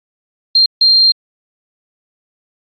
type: tone bursts at uneven times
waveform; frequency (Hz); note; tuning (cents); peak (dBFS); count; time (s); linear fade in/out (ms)
sine; 4186; C8; 0; -6; 2; 0.55-0.66 / 0.81-1.12; 5
effects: AAC 32 kbps